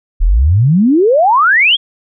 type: exponential sweep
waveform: sine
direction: up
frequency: 35.18 to 3385 Hz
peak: -6 dBFS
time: 0.2-1.77 s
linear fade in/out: 20 ms
effects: none